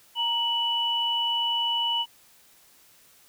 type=tone pair together; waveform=sine; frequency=932.3 / 2960 Hz; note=A#5 / F#7; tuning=0 / 0 cents; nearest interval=octave + minor sixth; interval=2000 cents; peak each=-29 / -24 dBFS; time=0.15-2.06 s; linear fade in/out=50 ms; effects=white hiss -57 dBFS RMS until 3.28 s